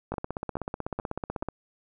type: two click trains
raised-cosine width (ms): 1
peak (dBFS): -19 / -17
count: 4 / 23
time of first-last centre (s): 0.14-1.428 / 0.12-1.486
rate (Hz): 2.33 / 16.1
effects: none